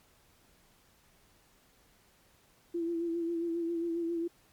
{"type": "tone with vibrato", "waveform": "sine", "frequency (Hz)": 337, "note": "E4", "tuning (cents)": 38, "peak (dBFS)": -30, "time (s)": [2.74, 4.28], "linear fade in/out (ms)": 10, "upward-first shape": "sine", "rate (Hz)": 7.4, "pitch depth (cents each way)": 36, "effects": ["pink hiss -65 dBFS RMS until 4.52 s", "MP3 96 kbps"]}